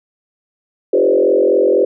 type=tone with frequency modulation; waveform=sine; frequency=449.7 Hz; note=A4; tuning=38 cents sharp; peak=-9 dBFS; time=0.93-1.85 s; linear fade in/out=5 ms; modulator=44 Hz; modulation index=2.4; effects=none